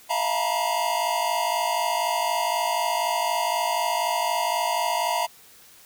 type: tone cluster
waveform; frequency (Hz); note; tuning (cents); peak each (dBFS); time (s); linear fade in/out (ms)
square; 646 / 699 / 869 / 927 / 971; E5 / F5 / A5 / A#5 / B5; -35 / +1 / -22 / -10 / -30; -32 / -29 / -33 / -29 / -28; 0.09-5.27; 20
effects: white hiss -51 dBFS RMS until 5.85 s